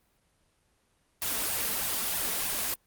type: noise with flanger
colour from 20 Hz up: white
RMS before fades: -30 dBFS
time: 1.22-2.74 s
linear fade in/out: 0 ms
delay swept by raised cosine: 1.1 to 4.6 ms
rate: 3.2 Hz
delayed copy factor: +0.7
effects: pink hiss -70 dBFS RMS until 2.86 s + Opus 24 kbps